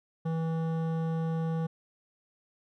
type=tone with hard clipping; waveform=triangle; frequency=162.8 Hz; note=E3; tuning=21 cents flat; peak=-30 dBFS; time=0.25-1.67 s; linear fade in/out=10 ms; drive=17 dB; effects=none